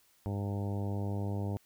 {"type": "harmonic tone", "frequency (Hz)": 100.6, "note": "G2", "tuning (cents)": 45, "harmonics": [1, 2, 3, 4, 5, 6, 7, 8, 9], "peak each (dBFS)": [-33, -39, -43, -45, -47, -49, -50, -51, -52], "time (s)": [0.26, 1.57], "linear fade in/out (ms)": 0, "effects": ["white hiss -67 dBFS RMS until 1.65 s"]}